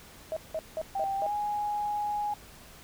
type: tone bursts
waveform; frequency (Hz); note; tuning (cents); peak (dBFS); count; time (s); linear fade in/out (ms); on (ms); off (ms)
sine; 635; D#5; +35; -29; 5; 0.32-1.265; 0; 45; 180
type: tone with pitch glide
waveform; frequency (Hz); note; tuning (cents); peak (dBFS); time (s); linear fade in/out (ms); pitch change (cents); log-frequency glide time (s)
sine; 784 to 830.6; G5 to G#5; 0 to 0; -28; 0.95-2.34; 5; +100; 1.17-1.32
effects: pink hiss -51 dBFS RMS until 2.83 s